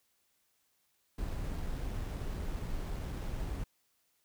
brown noise with sample-and-hold, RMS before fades -37 dBFS, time 1.18-3.64 s, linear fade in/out 5 ms, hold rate 8820 Hz, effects white hiss -75 dBFS RMS until 4.24 s

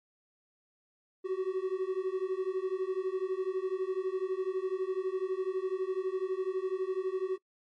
triangle beating tone pair, 370 / 382 Hz, F#4 / G4, 0 / -45 cents, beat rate 12 Hz, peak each -31 dBFS, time 1.24-7.38 s, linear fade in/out 20 ms, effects noise-tail reverb RT60 0.1 s tail -23 dB re dry + MP3 48 kbps

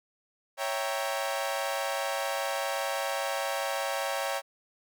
sawtooth chord, C# diminished seventh, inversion none, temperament equal, 554.4 / 659.3 / 784 / 932.3 Hz, C#5 / E5 / G5 / Bb5, 0 / 0 / 0 / 0 cents, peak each -29 / -32 / -31 / -34 dBFS, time 0.57-4.42 s, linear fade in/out 50 ms, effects none

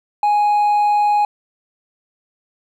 sine tone with hard clipping, 830.6 Hz, G#5, in tune, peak -13 dBFS, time 0.23-1.25 s, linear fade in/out 2 ms, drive 2 dB, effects none

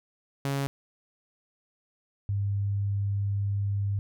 sawtooth / sine tone pair in turn, 138.59 / 100.3 Hz, C#3 / G2, 0 / +40 cents, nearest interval tritone, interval 560 cents, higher first, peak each -23 / -25 dBFS, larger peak first, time 0.45-0.67 / 2.29-3.99 s, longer second, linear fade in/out 0 ms, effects none

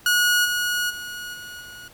sawtooth tone with level steps, 1452 Hz, F#6, 33 cents flat, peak -13 / -18 / -28 / -32 / -35 dBFS, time 0.06-1.88 s, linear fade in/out 2 ms, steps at 0.44 / 0.89 / 1.33 / 1.6 s, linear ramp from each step 20 ms, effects pink hiss -50 dBFS RMS until 1.93 s

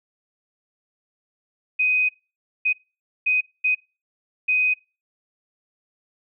sine tone bursts at uneven times, 2505 Hz, D#7, 11 cents sharp, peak -17 dBFS, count 5, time 1.79-2.09 / 2.65-2.73 / 3.26-3.41 / 3.64-3.75 / 4.48-4.74 s, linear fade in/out 10 ms, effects noise-tail reverb RT60 0.3 s tail -24 dB re dry

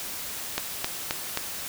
click train, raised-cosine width 0.2 ms, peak -8 dBFS, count 4, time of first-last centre 0.58-1.374 s, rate 3.78 Hz, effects white hiss -35 dBFS RMS until 1.68 s

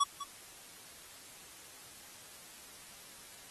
square tone with echo, 1132 Hz, C#6, 36 cents sharp, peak -25 dBFS, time 0-0.04 s, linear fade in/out 10 ms, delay 200 ms, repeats 1, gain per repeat -13 dB, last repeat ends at 0.24 s, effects white hiss -53 dBFS RMS until 3.5 s + AAC 32 kbps

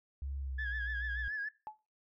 sine tone with pitch glide, 69 to 61.12 Hz, C#2 to B1, -7 to -17 cents, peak -36 dBFS, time 0.22-1.28 s, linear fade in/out 0 ms, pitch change -210 cents, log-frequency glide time 0.4-0.74 s
sine tone with vibrato, 1688 Hz, G#6, 28 cents sharp, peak -34 dBFS, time 0.58-1.49 s, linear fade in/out 10 ms, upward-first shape sine, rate 6.9 Hz, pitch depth 63 cents each way
sine tone with exponential decay, 857 Hz, A5, 46 cents flat, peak -36 dBFS, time 1.67-1.79 s, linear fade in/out 0 ms, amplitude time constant 25 ms
effects noise-tail reverb RT60 0.3 s tail -19 dB re dry + tanh soft clip ceiling -30 dBFS

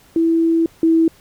sine tone pair in turn, 329.6 / 326.4 Hz, E4 / E4, 0 / -17 cents, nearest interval unison, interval 17 cents, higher first, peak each -12 / -10 dBFS, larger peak second, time 0.16-0.66 / 0.83-1.08 s, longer first, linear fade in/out 2 ms, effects pink hiss -50 dBFS RMS until 1.2 s

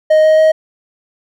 triangle tone with pitch steps, 622.3 / 626.3 / 630.3 Hz, D#5 / D#5 / D#5, 0 / +11 / +22 cents, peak -4 dBFS, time 0.1-0.52 s, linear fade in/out 10 ms, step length 140 ms, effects none

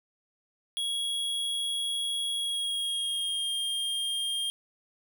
square tone with pitch glide, 3322 to 3216 Hz, G#7 to G7, 0 to +44 cents, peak -29 dBFS, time 0.77-4.5 s, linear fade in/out 0 ms, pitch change -56 cents, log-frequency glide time 2.34-3.52 s, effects none

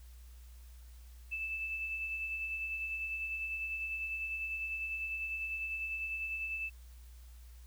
sine tone with tremolo, 2634 Hz, E7, 2 cents flat, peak -34 dBFS, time 1.31-6.7 s, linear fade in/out 20 ms, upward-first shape sine, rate 10 Hz, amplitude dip 35%, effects added 60 Hz sine -50 dBFS peak until 7.66 s + white hiss -65 dBFS RMS until 7.66 s

